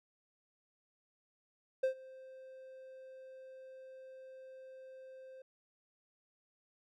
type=tone with ADSR envelope; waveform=triangle; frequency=523.3 Hz; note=C5; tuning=in tune; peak=-25 dBFS; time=1.83-5.42 s; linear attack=8 ms; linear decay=100 ms; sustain=-23 dB; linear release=4 ms; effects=none